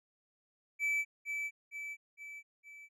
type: tone with echo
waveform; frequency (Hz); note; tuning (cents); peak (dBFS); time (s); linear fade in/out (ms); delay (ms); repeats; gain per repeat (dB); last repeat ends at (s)
triangle; 2310; D7; -29; -28; 0.79-1.05; 50; 460; 4; -5; 2.89
effects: none